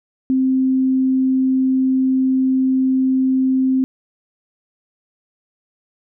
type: tone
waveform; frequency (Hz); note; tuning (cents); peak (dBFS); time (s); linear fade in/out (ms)
sine; 261.6; C4; 0; -13; 0.3-3.84; 0
effects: none